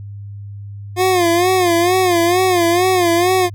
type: tone with vibrato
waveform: 25% pulse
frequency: 355.6 Hz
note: F4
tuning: 31 cents sharp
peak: -8 dBFS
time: 0.96-3.5 s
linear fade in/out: 50 ms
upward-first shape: sine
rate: 2.2 Hz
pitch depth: 95 cents each way
effects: added 101 Hz sine -28 dBFS peak until 3.54 s